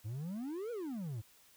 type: exponential two-way sweep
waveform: triangle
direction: up then down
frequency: 100.2 to 493.9 to 100.2 Hz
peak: -36 dBFS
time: 0.04-1.22 s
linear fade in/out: 20 ms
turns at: 0.71 s
effects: white hiss -64 dBFS RMS until 1.56 s